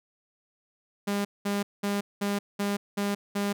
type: tone bursts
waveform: sawtooth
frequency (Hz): 202.1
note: G#3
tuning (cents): -47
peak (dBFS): -22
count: 7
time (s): 1.07-3.53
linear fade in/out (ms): 10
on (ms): 180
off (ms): 200
effects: none